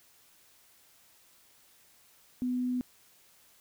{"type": "tone", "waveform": "sine", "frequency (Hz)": 249.8, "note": "B3", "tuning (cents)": 20, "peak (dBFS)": -28, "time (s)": [2.42, 2.81], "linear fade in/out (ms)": 0, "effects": ["white hiss -62 dBFS RMS until 3.6 s"]}